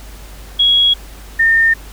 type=tone pair in turn; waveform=sine; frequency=3322 / 1817.6 Hz; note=G#7 / A#6; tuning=0 / -44 cents; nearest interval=minor seventh; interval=1044 cents; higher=first; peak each=-8 dBFS; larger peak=neither; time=0.59-0.94 / 1.39-1.74 s; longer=neither; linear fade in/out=10 ms; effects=added 50 Hz sine -33 dBFS peak until 1.92 s + pink hiss -39 dBFS RMS until 1.92 s